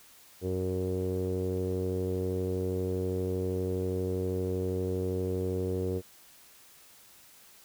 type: tone with low-pass filter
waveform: sawtooth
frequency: 92.5 Hz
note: F#2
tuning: in tune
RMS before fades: -31 dBFS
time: 0.41-6.02 s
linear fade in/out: 50 ms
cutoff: 430 Hz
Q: 7.5
effects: white hiss -56 dBFS RMS until 7.64 s